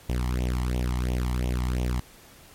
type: tone with flanger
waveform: sawtooth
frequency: 61.74 Hz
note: B1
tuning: in tune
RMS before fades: -26 dBFS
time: 0.09-2 s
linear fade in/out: 5 ms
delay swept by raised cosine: 0.32 to 1 ms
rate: 2.9 Hz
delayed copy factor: +1
effects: pink hiss -51 dBFS RMS until 2.54 s + MP3 64 kbps